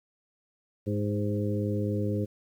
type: harmonic tone with a mistuned harmonic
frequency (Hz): 103.83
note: G#2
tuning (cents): 0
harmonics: 1 / 2 / 3 / 4 / 5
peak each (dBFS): -29 / -32 / -34 / -35 / -36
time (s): 0.86-2.26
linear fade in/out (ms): 20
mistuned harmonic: 4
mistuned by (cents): -21
effects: 10-bit